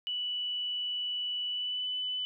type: tone with pitch glide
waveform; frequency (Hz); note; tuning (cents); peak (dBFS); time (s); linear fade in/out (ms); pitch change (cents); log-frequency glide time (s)
sine; 2960 to 2998; F#7 to F#7; 0 to +22; -31; 0.07-2.25; 0; +22; 1.48-1.89
effects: none